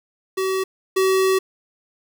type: tone pair in turn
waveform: square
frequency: 380 / 380 Hz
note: F#4 / F#4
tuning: +46 / +46 cents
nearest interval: unison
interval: 0 cents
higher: neither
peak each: -20 / -16 dBFS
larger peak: second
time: 0.37-0.64 / 0.96-1.39 s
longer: second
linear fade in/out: 10 ms
effects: 7-bit